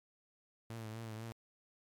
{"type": "tone with vibrato", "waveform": "sawtooth", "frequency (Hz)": 111.8, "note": "A2", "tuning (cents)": 28, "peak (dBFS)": -39, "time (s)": [0.7, 1.32], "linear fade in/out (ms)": 0, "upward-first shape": "triangle", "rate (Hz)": 4, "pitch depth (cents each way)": 61, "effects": ["MP3 96 kbps"]}